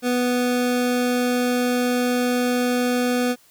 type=tone; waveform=25% pulse; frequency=246.9 Hz; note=B3; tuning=in tune; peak=-15 dBFS; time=0.02-3.36 s; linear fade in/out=50 ms; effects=white hiss -55 dBFS RMS until 3.5 s